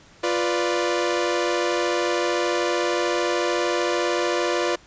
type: chord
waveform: sawtooth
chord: B diminished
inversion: second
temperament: equal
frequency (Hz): 349.2 / 493.9 / 587.3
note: F4 / B4 / D5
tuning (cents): 0 / 0 / 0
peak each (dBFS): -20 / -22 / -22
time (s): 0.23-4.76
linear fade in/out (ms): 10
effects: pink hiss -51 dBFS RMS until 4.86 s + resampled to 16000 Hz